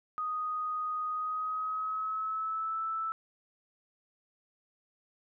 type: tone with pitch glide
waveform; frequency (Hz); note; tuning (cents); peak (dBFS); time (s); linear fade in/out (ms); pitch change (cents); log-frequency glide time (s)
sine; 1244.5 to 1317.7; D#6 to E6; 0 to -1; -31; 0.18-3.12; 0; +99; 1.1-2.81
effects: none